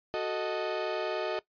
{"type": "chord", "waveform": "35% pulse", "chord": "D# diminished", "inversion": "first", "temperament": "equal", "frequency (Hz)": [370, 440, 622.3], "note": ["F#4", "A4", "D#5"], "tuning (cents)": [0, 0, 0], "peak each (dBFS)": [-33, -33, -32], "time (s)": [0.14, 1.39], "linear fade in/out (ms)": 0, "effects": ["noise-tail reverb RT60 0.1 s tail -19 dB re dry", "resampled to 11025 Hz"]}